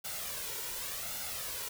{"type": "noise with flanger", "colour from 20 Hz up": "white", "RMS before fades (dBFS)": -39, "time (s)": [0.04, 1.69], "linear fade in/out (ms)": 10, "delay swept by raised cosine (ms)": [1.4, 2.13], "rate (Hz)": 0.88, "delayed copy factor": 0.6, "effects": []}